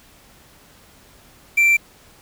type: tone with quantisation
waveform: triangle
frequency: 2349 Hz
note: D7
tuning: in tune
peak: -10 dBFS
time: 1.57-1.77 s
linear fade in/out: 10 ms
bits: 6
effects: pink hiss -50 dBFS RMS until 2.21 s